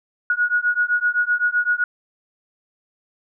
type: beating tone pair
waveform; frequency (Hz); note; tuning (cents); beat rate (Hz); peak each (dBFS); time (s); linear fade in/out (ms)
sine; 1449 / 1456.8; F#6 / F#6; -37 / -27; 7.8; -20 / -20; 0.3-1.84; 2
effects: none